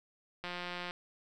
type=click train; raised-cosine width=0.3 ms; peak=-24 dBFS; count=84; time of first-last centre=0.44-0.909 s; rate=177 Hz; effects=none